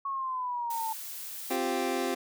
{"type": "exponential sweep", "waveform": "sine", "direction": "down", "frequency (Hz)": [1108.7, 880], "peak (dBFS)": -30, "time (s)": [0.05, 0.93], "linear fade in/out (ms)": 5}
{"type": "noise", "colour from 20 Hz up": "blue", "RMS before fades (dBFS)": -40, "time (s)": [0.7, 1.56], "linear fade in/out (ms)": 5}
{"type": "chord", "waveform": "25% pulse", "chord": "C suspended fourth", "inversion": "none", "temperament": "equal", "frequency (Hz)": [261.6, 349.2, 392], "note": ["C4", "F4", "G4"], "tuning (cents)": [0, 0, 0], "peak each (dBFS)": -29, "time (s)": [1.5, 2.15], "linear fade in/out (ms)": 10}
{"effects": []}